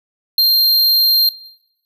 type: tone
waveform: square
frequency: 4186 Hz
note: C8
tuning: in tune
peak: -10 dBFS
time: 0.38-1.29 s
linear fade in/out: 2 ms
effects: noise-tail reverb RT60 0.9 s tail -19 dB re dry